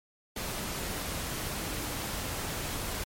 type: tone in noise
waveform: sine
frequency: 300.5 Hz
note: D4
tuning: 40 cents sharp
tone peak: -43 dBFS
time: 1.62-1.95 s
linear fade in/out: 5 ms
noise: pink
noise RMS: -35 dBFS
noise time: 0.36-3.04 s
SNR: -11 dB
effects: MP3 64 kbps